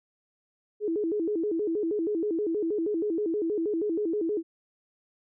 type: tone with vibrato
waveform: sine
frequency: 372.1 Hz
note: F#4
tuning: 10 cents sharp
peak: -25 dBFS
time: 0.8-4.43 s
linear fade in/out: 50 ms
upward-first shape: square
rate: 6.3 Hz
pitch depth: 210 cents each way
effects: none

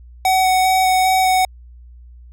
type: tone with vibrato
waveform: square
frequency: 749 Hz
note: F#5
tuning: 21 cents sharp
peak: -13 dBFS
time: 0.25-1.45 s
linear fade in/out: 2 ms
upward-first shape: square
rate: 2.5 Hz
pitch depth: 9 cents each way
effects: added 60 Hz sine -38 dBFS peak until 2.32 s

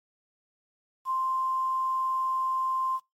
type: tone with quantisation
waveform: sine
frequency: 1046.5 Hz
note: C6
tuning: in tune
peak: -25 dBFS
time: 1.05-3 s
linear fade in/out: 50 ms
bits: 9
effects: noise-tail reverb RT60 0.2 s tail -24 dB re dry + MP3 64 kbps

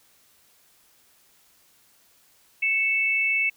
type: tone pair together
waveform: sine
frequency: 2217 / 2636 Hz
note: C#7 / E7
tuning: 0 / -1 cents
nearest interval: minor third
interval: 299 cents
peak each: -23 dBFS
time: 2.62-3.5 s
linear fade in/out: 10 ms
effects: white hiss -60 dBFS RMS until 3.56 s

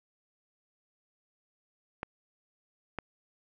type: clicks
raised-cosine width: 0.5 ms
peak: -19 dBFS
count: 2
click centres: 2.031 / 2.987 s
effects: none

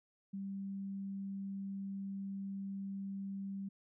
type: tone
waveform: sine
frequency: 196 Hz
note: G3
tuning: in tune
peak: -39 dBFS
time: 0.33-3.69 s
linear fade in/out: 10 ms
effects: none

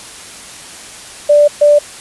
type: tone bursts at uneven times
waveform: sine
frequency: 587.3 Hz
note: D5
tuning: in tune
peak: -4 dBFS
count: 2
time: 1.29-1.48 / 1.61-1.79 s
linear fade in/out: 10 ms
effects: white hiss -32 dBFS RMS until 2 s + resampled to 24000 Hz

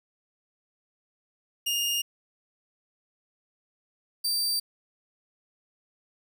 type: tone pair in turn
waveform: sawtooth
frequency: 2834 / 4667 Hz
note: F7 / D8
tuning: +25 / -12 cents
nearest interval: major sixth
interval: 863 cents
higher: second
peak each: -22 / -22 dBFS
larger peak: neither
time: 1.66-2.02 / 4.24-4.6 s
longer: neither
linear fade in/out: 10 ms
effects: none

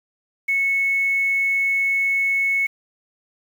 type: tone with quantisation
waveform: sine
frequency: 2202 Hz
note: C#7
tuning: 12 cents flat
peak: -17 dBFS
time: 0.48-2.67 s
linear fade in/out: 10 ms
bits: 7
effects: none

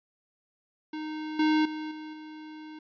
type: tone with level steps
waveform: square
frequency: 309.1 Hz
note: D#4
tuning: 11 cents flat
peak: -34 / -22 / -34 / -39 / -42 dBFS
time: 0.93-2.79 s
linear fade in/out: 5 ms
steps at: 1.39 / 1.65 / 1.91 / 2.13 s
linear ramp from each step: 5 ms
effects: resampled to 11025 Hz

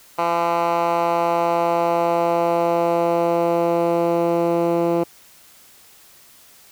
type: tone with band-pass filter sweep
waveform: 10% pulse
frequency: 170 Hz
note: F3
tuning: 46 cents flat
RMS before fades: -19 dBFS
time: 0.18-5.04 s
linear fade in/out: 10 ms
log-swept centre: 990 to 380 Hz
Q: 1.3
effects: white hiss -49 dBFS RMS until 6.71 s

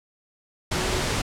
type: tone in noise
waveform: sine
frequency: 370 Hz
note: F#4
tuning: in tune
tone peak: -31 dBFS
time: 0.74-1.01 s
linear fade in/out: 10 ms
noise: pink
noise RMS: -25 dBFS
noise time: 0.71-1.22 s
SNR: -9 dB
effects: low-pass 8000 Hz 12 dB/octave

